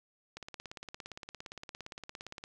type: click train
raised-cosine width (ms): 0.2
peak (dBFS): -26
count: 37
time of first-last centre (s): 0.37-2.439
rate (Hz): 17.4
effects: none